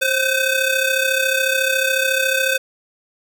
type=ring-modulated tone; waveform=20% pulse; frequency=1026 Hz; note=C6; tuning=34 cents flat; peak=-8 dBFS; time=0.01-2.58 s; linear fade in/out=10 ms; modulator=496 Hz; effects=none